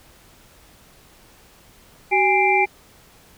sine tone cluster, 379.6 / 821 / 2087 / 2357 Hz, F#4 / G#5 / C7 / D7, +44 / -20 / -5 / +6 cents, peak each -21 / -18 / -24 / -19 dBFS, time 2.11-2.66 s, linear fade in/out 20 ms, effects pink hiss -51 dBFS RMS until 3.37 s

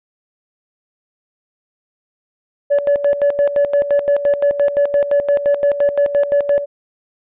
sine tone with tremolo, 572 Hz, D5, 46 cents flat, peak -8 dBFS, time 2.7-6.66 s, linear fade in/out 20 ms, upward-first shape square, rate 5.8 Hz, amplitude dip 75%, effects tanh soft clip ceiling -8 dBFS + resampled to 8000 Hz

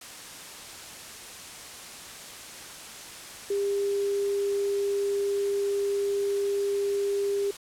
sine tone in noise, 400.6 Hz, G4, 38 cents sharp, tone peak -24 dBFS, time 3.5-7.51 s, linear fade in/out 5 ms, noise white, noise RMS -42 dBFS, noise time 0.01-7.57 s, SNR +15 dB, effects low-pass 10000 Hz 12 dB/octave

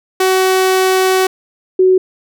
sawtooth / sine tone pair in turn, 375.9 / 372.7 Hz, F#4 / F#4, +27 / +13 cents, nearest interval unison, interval 14 cents, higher first, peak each -6 dBFS, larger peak neither, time 0.2-1.27 / 1.79-1.98 s, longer first, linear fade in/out 5 ms, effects none

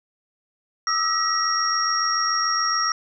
sine tone cluster, 1222 / 1309 / 1914 / 5590 Hz, D#6 / E6 / A#6 / F8, -32 / -13 / +45 / +1 cents, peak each -29 / -23 / -29 / -23 dBFS, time 0.87-2.92 s, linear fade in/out 2 ms, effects none

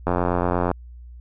click train, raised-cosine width 1 ms, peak -7 dBFS, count 58, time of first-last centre 0.07-0.714 s, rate 88.5 Hz, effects added 60 Hz sine -38 dBFS peak until 1.2 s

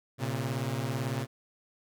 sawtooth beating tone pair, 116.54 / 134.54 Hz, A#2 / C3, 0 / +49 cents, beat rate 18 Hz, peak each -29 dBFS, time 0.18-1.27 s, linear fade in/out 50 ms, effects none

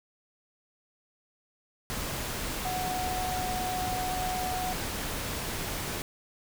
sine tone in noise, 736 Hz, F#5, 9 cents flat, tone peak -31 dBFS, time 2.65-4.73 s, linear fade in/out 0 ms, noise pink, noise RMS -34 dBFS, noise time 1.9-6.02 s, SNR 0 dB, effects none

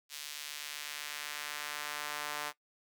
sawtooth tone with high-pass filter sweep, 148 Hz, D3, 14 cents sharp, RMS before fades -41 dBFS, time 0.09-2.53 s, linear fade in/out 50 ms, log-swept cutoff 3500 to 950 Hz, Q 0.88, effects noise-tail reverb RT60 0.1 s tail -19 dB re dry

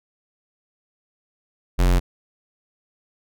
square tone, 44.67 Hz, F1, 40 cents sharp, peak -15 dBFS, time 1.78-2 s, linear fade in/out 20 ms, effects none

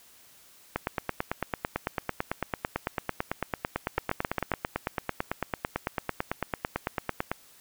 two click trains, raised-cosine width 0.5 ms, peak -11 / -12 dBFS, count 5 / 60, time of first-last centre 3.98-4.517 / 0.76-7.316 s, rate 7.45 / 9 Hz, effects white hiss -56 dBFS RMS until 7.6 s

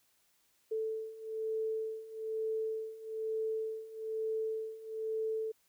sine beating tone pair, 440 / 441.1 Hz, A4 / A4, 0 / +4 cents, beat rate 1.1 Hz, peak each -39 / -36 dBFS, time 0.71-5.52 s, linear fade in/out 10 ms, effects white hiss -72 dBFS RMS until 5.68 s

